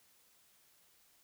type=silence; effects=white hiss -68 dBFS RMS until 1.23 s